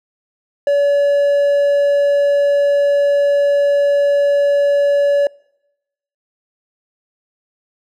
triangle tone, 570 Hz, C#5, 48 cents sharp, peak -9 dBFS, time 0.67-5.27 s, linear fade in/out 2 ms, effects noise-tail reverb RT60 0.9 s tail -26 dB re dry

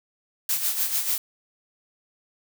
blue noise with tremolo, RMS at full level -23 dBFS, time 0.49-1.18 s, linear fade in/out 2 ms, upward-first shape sine, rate 6.8 Hz, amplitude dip 60%, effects none

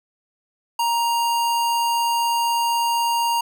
square tone, 936 Hz, A#5, 7 cents sharp, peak -19 dBFS, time 0.79-3.41 s, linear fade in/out 5 ms, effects none

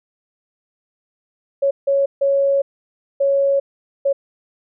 sine tone bursts at uneven times, 554.4 Hz, C#5, in tune, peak -13 dBFS, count 5, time 1.62-1.71 / 1.87-2.06 / 2.21-2.62 / 3.2-3.6 / 4.05-4.13 s, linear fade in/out 10 ms, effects none

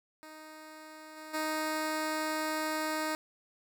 10% pulse tone with level steps, 311.1 Hz, D#4, in tune, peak -39 / -36 / -23 dBFS, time 0.23-3.15 s, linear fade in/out 0 ms, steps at 1.16 / 1.33 s, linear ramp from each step 20 ms, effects none

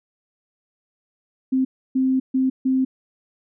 sine tone bursts at uneven times, 261.6 Hz, C4, in tune, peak -16 dBFS, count 4, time 1.52-1.65 / 1.95-2.2 / 2.34-2.5 / 2.65-2.85 s, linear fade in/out 10 ms, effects none

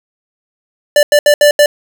square tone bursts at uneven times, 587.3 Hz, D5, in tune, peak -5 dBFS, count 5, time 0.96-1.03 / 1.12-1.19 / 1.26-1.34 / 1.41-1.51 / 1.59-1.66 s, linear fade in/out 2 ms, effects none

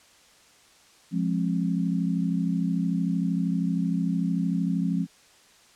sine chord, F minor, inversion none, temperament equal with one note detuned, 174.61 / 207.7 / 267 Hz, F3 / Ab3 / C4, 0 / 0 / +35 cents, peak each -25 / -29 / -29 dBFS, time 1.11-5.07 s, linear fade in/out 50 ms, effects white hiss -56 dBFS RMS until 5.75 s + low-pass 8000 Hz 12 dB/octave

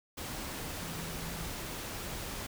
sine tone in noise, 164.81 Hz, E3, in tune, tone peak -44 dBFS, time 0.81-1.47 s, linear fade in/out 10 ms, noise pink, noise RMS -40 dBFS, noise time 0.17-2.47 s, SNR -7 dB, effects none

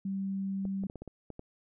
sine tone, 194.3 Hz, G3, 15 cents flat, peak -31 dBFS, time 0.05-0.87 s, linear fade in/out 5 ms
clicks, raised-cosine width 2 ms, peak -29 dBFS, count 8, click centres 0.653 / 0.837 / 0.899 / 0.957 / 1.02 / 1.077 / 1.303 / 1.394 s
effects none

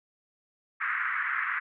white band-pass noise, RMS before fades -30 dBFS, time 0.8-1.6 s, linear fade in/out 20 ms, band 1200 to 2000 Hz, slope 48 dB/octave, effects none

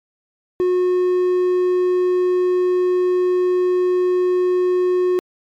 triangle tone, 362.8 Hz, F#4, 34 cents flat, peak -12 dBFS, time 0.6-5.19 s, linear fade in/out 0 ms, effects MP3 96 kbps

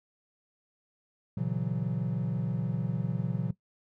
triangle chord, F# dominant seventh, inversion first, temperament equal with one note detuned, 118.92 / 138.59 / 164.81 / 185 Hz, A#2 / C#3 / E3 / F#3, +35 / 0 / 0 / 0 cents, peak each -32 dBFS, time 1.37-3.51 s, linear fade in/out 5 ms, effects noise-tail reverb RT60 0.1 s tail -17 dB re dry

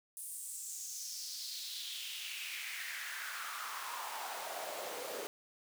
pink noise with high-pass filter sweep, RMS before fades -43 dBFS, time 0.17-5.27 s, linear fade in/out 0 ms, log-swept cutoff 10000 to 440 Hz, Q 3.6, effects none

